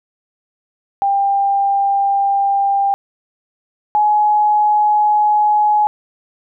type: tone pair in turn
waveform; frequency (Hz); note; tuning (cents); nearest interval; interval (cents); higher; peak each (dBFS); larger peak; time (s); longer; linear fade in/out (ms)
sine; 795 / 841.4; G5 / G#5; +24 / +22; minor second; 98; second; -12 / -10; second; 1.02-2.94 / 3.95-5.87; neither; 0
effects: none